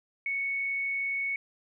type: tone with frequency modulation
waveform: sine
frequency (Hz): 2217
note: C#7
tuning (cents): 0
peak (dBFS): -28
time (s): 0.26-1.36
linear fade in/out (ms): 2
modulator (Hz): 34.9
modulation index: 0.27
effects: none